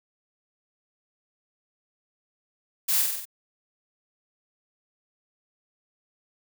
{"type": "noise with echo", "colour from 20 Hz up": "blue", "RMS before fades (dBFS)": -24, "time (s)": [2.88, 3.02], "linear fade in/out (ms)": 10, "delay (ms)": 47, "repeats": 5, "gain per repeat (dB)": -3, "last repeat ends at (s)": 3.255, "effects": []}